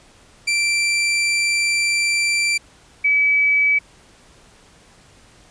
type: tone pair in turn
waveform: sawtooth / sine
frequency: 2349 / 2289 Hz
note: D7 / D7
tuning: 0 / -45 cents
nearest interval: unison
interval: 45 cents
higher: first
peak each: -13 dBFS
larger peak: neither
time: 0.47-2.58 / 3.04-3.79 s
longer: first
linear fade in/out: 10 ms
effects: pink hiss -50 dBFS RMS until 5.5 s + resampled to 22050 Hz